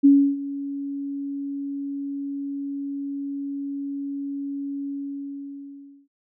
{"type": "tone with ADSR envelope", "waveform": "sine", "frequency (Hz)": 280, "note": "C#4", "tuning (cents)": 18, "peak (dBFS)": -9, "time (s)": [0.03, 6.08], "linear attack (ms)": 22, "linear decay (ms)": 310, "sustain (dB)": -18, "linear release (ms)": 1200, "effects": []}